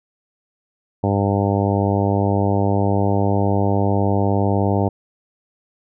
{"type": "harmonic tone", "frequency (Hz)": 99.8, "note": "G2", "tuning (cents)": 32, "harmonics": [1, 2, 3, 4, 5, 6, 7, 8, 9], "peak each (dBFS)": [-19, -22, -24, -25, -26, -27, -27, -28, -29], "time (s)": [1.03, 4.89], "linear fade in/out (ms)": 10, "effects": []}